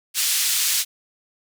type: band-pass noise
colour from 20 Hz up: white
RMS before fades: -21 dBFS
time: 0.14-0.85 s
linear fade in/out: 50 ms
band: 2500 to 11000 Hz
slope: 12 dB/octave
effects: none